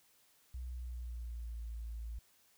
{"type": "tone with pitch glide", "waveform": "sine", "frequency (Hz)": [62.3, 56.47], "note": ["B1", "A1"], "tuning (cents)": [16, 46], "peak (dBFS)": -40, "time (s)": [0.54, 2.19], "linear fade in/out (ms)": 5, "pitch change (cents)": -170, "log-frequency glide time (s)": [0.64, 1.66], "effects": ["white hiss -69 dBFS RMS until 2.57 s"]}